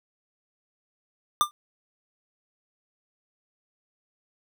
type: tone with exponential decay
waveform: square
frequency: 1194 Hz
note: D6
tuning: 28 cents sharp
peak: -14 dBFS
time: 1.41-1.51 s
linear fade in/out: 0 ms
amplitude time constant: 20 ms
effects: none